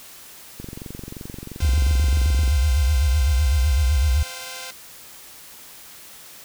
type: click train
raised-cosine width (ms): 3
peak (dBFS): -21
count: 44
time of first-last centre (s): 0.6-2.478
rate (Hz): 22.9
type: chord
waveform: 5% pulse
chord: C suspended fourth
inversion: none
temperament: equal with one note detuned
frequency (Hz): 516.3 / 698.5 / 784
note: C5 / F5 / G5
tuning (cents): -23 / 0 / 0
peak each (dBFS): -24 / -27 / -27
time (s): 1.6-4.71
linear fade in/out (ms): 5
type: tone with vibrato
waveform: sine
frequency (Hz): 69.1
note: C#2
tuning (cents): -5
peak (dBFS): -15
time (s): 1.62-4.23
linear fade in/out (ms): 5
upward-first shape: sine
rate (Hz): 7.9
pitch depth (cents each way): 230
effects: white hiss -43 dBFS RMS until 6.44 s